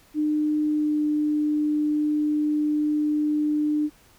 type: tone with pitch glide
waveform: sine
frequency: 302.6 to 300.2 Hz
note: D#4 to D4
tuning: -48 to +38 cents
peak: -20 dBFS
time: 0.14-3.9 s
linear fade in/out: 50 ms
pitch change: -14 cents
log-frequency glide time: 0.64-1.06 s
effects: pink hiss -56 dBFS RMS until 4.18 s